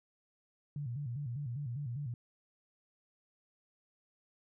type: tone with vibrato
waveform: sine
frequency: 131.7 Hz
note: C3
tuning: 12 cents sharp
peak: -36 dBFS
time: 0.76-2.14 s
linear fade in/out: 2 ms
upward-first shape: square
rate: 5 Hz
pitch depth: 170 cents each way
effects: none